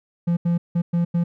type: tone bursts at uneven times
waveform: triangle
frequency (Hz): 171.6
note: F3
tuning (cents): -30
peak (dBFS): -15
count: 5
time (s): 0.27-0.37 / 0.45-0.58 / 0.75-0.82 / 0.93-1.05 / 1.14-1.24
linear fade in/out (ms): 10
effects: none